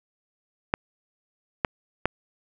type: clicks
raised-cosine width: 0.5 ms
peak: -6 dBFS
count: 3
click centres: 0.739 / 1.648 / 2.056 s
effects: none